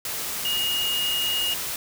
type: tone in noise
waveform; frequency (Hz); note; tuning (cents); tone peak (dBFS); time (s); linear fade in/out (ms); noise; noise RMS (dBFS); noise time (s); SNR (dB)
sine; 2862; F7; +42; -23; 0.45-1.54; 2; white; -30; 0.05-1.76; +4
effects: none